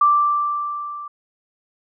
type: tone with level ramp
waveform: sine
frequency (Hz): 1174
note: D6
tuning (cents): -1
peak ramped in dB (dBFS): -10 to -30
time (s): 0.01-1.08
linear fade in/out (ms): 5
effects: none

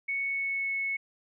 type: tone with pitch glide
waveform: sine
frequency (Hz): 2217 to 2200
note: C#7 to C#7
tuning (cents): 0 to -14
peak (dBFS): -28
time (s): 0.08-0.97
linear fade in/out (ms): 10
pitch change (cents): -14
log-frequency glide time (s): 0.21-0.72
effects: none

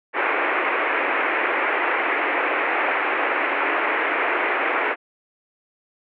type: band-pass noise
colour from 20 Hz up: white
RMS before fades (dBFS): -22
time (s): 0.13-4.96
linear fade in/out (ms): 50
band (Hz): 300 to 2400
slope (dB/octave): 48
effects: none

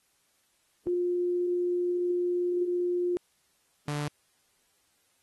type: tone pair in turn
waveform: sine / sawtooth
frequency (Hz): 354.2 / 147.13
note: F4 / D3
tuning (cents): +24 / +4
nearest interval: octave + minor third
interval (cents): 1520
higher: first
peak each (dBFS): -25 / -26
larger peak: first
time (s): 0.87-3.17 / 3.88-4.08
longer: first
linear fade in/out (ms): 0
effects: white hiss -70 dBFS RMS until 5.22 s + AAC 32 kbps

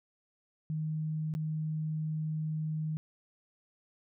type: tone with dropouts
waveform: sine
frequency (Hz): 155.8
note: D#3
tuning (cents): +3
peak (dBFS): -31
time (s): 0.7-2.97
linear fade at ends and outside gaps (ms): 0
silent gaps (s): 1.339-1.35
effects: none

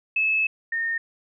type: tone pair in turn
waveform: sine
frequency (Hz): 2600 / 1831.6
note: E7 / A#6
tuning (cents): -24 / -31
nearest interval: tritone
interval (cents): 607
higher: first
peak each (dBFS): -19 / -23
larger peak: first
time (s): 0.16-0.47 / 0.72-0.98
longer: first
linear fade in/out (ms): 5
effects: none

